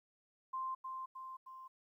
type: tone with echo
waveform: sine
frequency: 1046.5 Hz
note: C6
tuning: in tune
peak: -37 dBFS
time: 0.53-0.75 s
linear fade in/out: 10 ms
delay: 310 ms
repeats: 3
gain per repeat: -4 dB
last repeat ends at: 1.68 s
effects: 13-bit